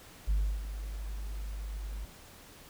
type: tone with ADSR envelope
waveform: sine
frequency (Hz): 50.5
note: G#1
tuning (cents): -48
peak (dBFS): -22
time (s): 0.27-2.05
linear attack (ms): 28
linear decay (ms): 310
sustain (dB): -13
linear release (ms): 5
effects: tanh soft clip ceiling -23 dBFS + pink hiss -53 dBFS RMS until 2.69 s